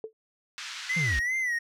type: tone with exponential decay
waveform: sine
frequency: 440 Hz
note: A4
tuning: in tune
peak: -29 dBFS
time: 0.04-0.13 s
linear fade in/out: 1 ms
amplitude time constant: 18 ms
type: band-pass noise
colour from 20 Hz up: pink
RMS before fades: -39 dBFS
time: 0.58-1.19 s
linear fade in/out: 0 ms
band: 1400 to 6400 Hz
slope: 24 dB/octave
type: tone with vibrato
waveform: triangle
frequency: 1975.5 Hz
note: B6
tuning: in tune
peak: -24 dBFS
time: 0.89-1.59 s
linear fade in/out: 10 ms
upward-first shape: sine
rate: 2.6 Hz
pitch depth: 100 cents each way
type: linear sweep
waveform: triangle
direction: down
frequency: 178 to 49 Hz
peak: -25 dBFS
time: 0.96-1.2 s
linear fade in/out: 10 ms
effects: none